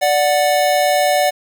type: tone pair together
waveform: square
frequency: 587.3 / 736.3 Hz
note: D5 / F#5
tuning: 0 / -9 cents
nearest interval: major third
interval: 391 cents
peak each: -16 dBFS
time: 0.01-1.31 s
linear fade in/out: 20 ms
effects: 7-bit